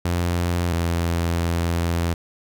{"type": "tone pair in turn", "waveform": "sawtooth", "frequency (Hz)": [87, 84.82], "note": ["F2", "E2"], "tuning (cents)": [-6, 50], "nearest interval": "unison", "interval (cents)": 44, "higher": "first", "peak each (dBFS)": -16, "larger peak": "neither", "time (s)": [[0.05, 0.73], [0.73, 2.14]], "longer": "second", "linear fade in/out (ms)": 5, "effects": []}